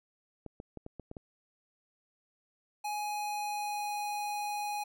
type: clicks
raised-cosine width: 2 ms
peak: -29 dBFS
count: 7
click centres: 0.463 / 0.601 / 0.773 / 0.864 / 0.997 / 1.114 / 1.168 s
type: tone with pitch glide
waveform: square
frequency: 836 to 829.3 Hz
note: G#5 to G#5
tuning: +11 to -3 cents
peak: -34 dBFS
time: 2.84-4.84 s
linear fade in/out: 10 ms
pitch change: -14 cents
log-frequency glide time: 2.94-3.84 s
effects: none